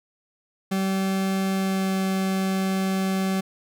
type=tone with pitch glide; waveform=40% pulse; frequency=192.1 to 190.88 Hz; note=G3 to G3; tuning=-35 to -46 cents; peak=-21 dBFS; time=0.71-3.41 s; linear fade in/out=10 ms; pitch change=-11 cents; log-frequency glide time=1.53-1.95 s; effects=none